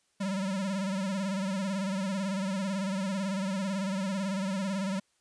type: tone with vibrato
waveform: square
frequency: 193.3 Hz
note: G3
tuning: 24 cents flat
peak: -30 dBFS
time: 0.2-5 s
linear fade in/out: 10 ms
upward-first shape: sine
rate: 18 Hz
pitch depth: 82 cents each way
effects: white hiss -72 dBFS RMS until 5.2 s + resampled to 22050 Hz